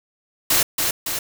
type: noise with echo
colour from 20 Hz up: white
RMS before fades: -17 dBFS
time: 0.5-0.63 s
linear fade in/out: 5 ms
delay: 280 ms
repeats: 2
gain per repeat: -4 dB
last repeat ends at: 1.19 s
effects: none